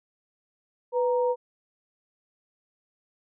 sine tone pair together, 495.3 / 935 Hz, B4 / A#5, +5 / +5 cents, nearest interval major seventh, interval 1100 cents, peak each -22 / -29 dBFS, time 0.92-1.36 s, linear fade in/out 50 ms, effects none

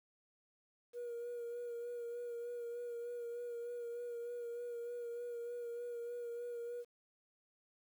sine tone with vibrato, 476.4 Hz, A#4, 38 cents sharp, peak -39 dBFS, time 0.93-6.85 s, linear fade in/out 50 ms, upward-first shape sine, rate 3.3 Hz, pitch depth 26 cents each way, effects tanh soft clip ceiling -39 dBFS + 11-bit

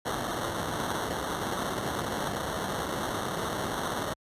blue noise with sample-and-hold, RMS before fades -32 dBFS, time 0.05-4.14 s, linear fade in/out 10 ms, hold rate 2450 Hz, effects high-pass 60 Hz 12 dB/octave + resampled to 32000 Hz

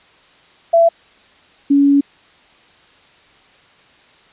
sine tone pair in turn, 670 / 281.7 Hz, E5 / C#4, +28 / +28 cents, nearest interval octave + minor third, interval 1500 cents, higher first, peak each -7 / -8 dBFS, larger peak first, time 0.73-0.89 / 1.7-2.01 s, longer second, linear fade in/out 10 ms, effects white hiss -49 dBFS RMS until 4.32 s + resampled to 8000 Hz

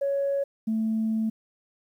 sine tone pair in turn, 557 / 221 Hz, C#5 / A3, +8 / +8 cents, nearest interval octave + major third, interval 1600 cents, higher first, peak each -22 dBFS, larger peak neither, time 0.01-0.44 / 0.67-1.3 s, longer second, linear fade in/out 10 ms, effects tanh soft clip ceiling -19 dBFS + 10-bit

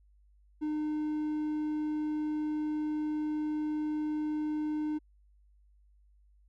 triangle tone, 304.2 Hz, D#4, 39 cents flat, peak -28 dBFS, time 0.61-4.99 s, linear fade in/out 20 ms, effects added 50 Hz sine -60 dBFS peak until 6.48 s

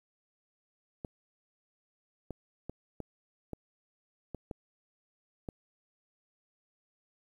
clicks, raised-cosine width 2 ms, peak -25 dBFS, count 8, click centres 1.048 / 2.307 / 2.696 / 3.003 / 3.533 / 4.347 / 4.512 / 5.488 s, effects 10-bit

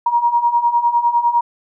sine beating tone pair, 942 / 951.9 Hz, A#5 / A#5, +18 / +36 cents, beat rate 9.9 Hz, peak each -18 / -14 dBFS, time 0.06-1.41 s, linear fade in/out 5 ms, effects none

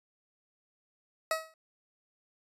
20% pulse tone with exponential decay, 640 Hz, D#5, 49 cents sharp, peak -20 dBFS, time 1.31-1.54 s, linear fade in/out 2 ms, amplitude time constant 50 ms, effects resampled to 32000 Hz

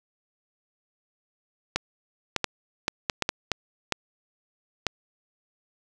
clicks, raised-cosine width 0.2 ms, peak -6 dBFS, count 10, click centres 1.76 / 2.363 / 2.443 / 2.881 / 3.098 / 3.223 / 3.291 / 3.517 / 3.923 / 4.867 s, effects none

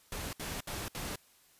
pink noise bursts, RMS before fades -39 dBFS, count 4, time 0.12-1.158 s, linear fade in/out 2 ms, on 210 ms, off 66 ms, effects white hiss -64 dBFS RMS until 1.59 s + resampled to 32000 Hz

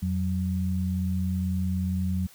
sine tone pair together, 87.31 / 185.15 Hz, F2 / F#3, 0 / +1 cents, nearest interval octave + minor second, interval 1301 cents, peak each -27 dBFS, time 0.02-2.27 s, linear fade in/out 10 ms, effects white hiss -53 dBFS RMS until 2.34 s

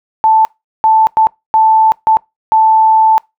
sine tone bursts at uneven times, 880 Hz, A5, in tune, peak -5 dBFS, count 6, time 0.24-0.45 / 0.84-1.07 / 1.17-1.27 / 1.54-1.92 / 2.07-2.17 / 2.52-3.18 s, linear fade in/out 0 ms, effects noise-tail reverb RT60 0.2 s tail -25 dB re dry

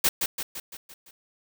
white noise with echo, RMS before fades -21 dBFS, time 0.04-0.09 s, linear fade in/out 5 ms, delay 170 ms, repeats 6, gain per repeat -5 dB, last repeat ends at 1.11 s, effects none

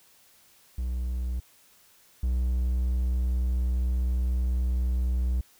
triangle tone pair in turn, 61.74 / 62.08 Hz, B1 / B1, 0 / +10 cents, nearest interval unison, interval 10 cents, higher second, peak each -25 / -21 dBFS, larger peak second, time 0.78-1.4 / 2.23-5.41 s, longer second, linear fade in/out 5 ms, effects white hiss -59 dBFS RMS until 5.59 s

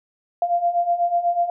sine beating tone pair, 689 / 697.1 Hz, F5 / F5, -24 / -3 cents, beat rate 8.1 Hz, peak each -23 / -19 dBFS, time 0.42-1.5 s, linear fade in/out 2 ms, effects none

